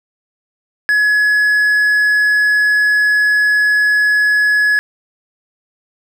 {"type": "tone", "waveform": "triangle", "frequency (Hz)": 1691, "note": "G#6", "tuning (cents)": 31, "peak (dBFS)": -8, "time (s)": [0.89, 4.79], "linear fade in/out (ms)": 0, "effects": []}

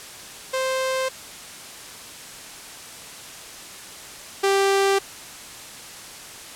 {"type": "tone pair in turn", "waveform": "sawtooth", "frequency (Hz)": [523.3, 392.8], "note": ["C5", "G4"], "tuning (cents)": [0, 4], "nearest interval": "perfect fourth", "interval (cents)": 496, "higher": "first", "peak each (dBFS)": [-18, -13], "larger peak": "second", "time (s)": [[0.53, 1.09], [4.43, 4.99]], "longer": "neither", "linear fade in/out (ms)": 10, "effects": ["white hiss -39 dBFS RMS until 6.55 s", "low-pass 10000 Hz 12 dB/octave"]}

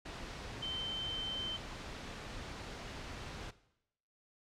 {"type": "tone in noise", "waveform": "sine", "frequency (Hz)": 3095, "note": "G7", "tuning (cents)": -23, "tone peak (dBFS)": -36, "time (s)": [0.62, 1.57], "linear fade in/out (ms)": 10, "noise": "pink", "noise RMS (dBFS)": -45, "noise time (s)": [0.05, 3.51], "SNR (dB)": 6, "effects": ["noise-tail reverb RT60 0.8 s tail -17 dB re dry", "low-pass 5000 Hz 12 dB/octave"]}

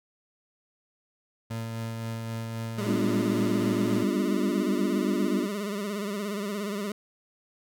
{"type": "tone with tremolo", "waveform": "30% pulse", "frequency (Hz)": 113.7, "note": "A#2", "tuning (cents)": -43, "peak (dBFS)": -28, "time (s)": [1.5, 4.04], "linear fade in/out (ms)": 10, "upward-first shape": "sine", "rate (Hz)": 3.8, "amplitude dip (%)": 25}
{"type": "tone with vibrato", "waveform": "25% pulse", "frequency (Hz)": 203.7, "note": "G#3", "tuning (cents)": -33, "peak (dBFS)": -26, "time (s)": [2.78, 6.92], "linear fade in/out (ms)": 2, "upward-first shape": "sine", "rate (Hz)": 17, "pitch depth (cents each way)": 79}
{"type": "chord", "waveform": "sine", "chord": "G dominant seventh", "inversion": "none", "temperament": "equal", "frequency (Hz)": [196, 246.9, 293.7, 349.2], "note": ["G3", "B3", "D4", "F4"], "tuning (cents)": [0, 0, 0, 0], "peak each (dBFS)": -30, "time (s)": [2.85, 5.48], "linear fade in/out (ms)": 50}
{"effects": []}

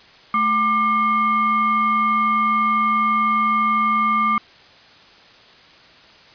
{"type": "tone with frequency modulation", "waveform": "sine", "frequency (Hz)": 1191, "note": "D6", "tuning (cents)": 24, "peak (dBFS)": -15, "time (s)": [0.34, 4.38], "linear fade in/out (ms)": 2, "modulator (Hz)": 974, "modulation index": 0.61, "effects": ["white hiss -47 dBFS RMS until 6.34 s", "resampled to 11025 Hz"]}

